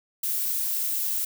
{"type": "noise", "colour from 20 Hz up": "violet", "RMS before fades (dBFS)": -27, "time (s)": [0.23, 1.25], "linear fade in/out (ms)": 5, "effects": []}